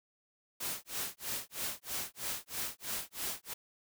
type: noise with tremolo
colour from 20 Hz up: white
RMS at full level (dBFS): -36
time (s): 0.6-3.54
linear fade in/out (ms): 10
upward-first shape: sine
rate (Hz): 3.1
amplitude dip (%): 100
effects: none